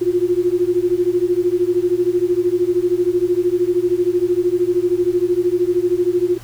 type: beating tone pair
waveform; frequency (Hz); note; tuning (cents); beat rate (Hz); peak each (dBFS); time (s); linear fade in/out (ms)
sine; 349.2 / 362.2; F4 / F#4; 0 / -37; 13; -17; 0.01-6.38; 10
effects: added 116 Hz sine -38 dBFS peak until 6.43 s + pink hiss -43 dBFS RMS until 6.43 s